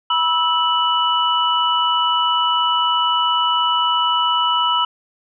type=tone cluster; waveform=sine; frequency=973 / 1310 / 2961 Hz; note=B5 / E6 / F#7; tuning=-26 / -11 / +1 cents; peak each=-19 dBFS; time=0.1-4.85 s; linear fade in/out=5 ms; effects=none

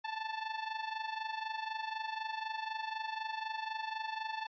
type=tone with amplitude modulation; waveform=sawtooth; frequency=880 Hz; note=A5; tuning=in tune; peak=-30 dBFS; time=0.04-4.47 s; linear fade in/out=10 ms; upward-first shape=sine; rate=24 Hz; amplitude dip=70%; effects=resampled to 11025 Hz

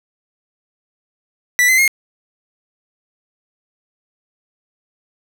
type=tone with pitch steps; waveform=45% pulse; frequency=1969 / 2048 / 2143 Hz; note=B6 / C7 / C7; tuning=-6 / -38 / +41 cents; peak=-10 dBFS; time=1.59-1.878 s; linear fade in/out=0 ms; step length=96 ms; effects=none

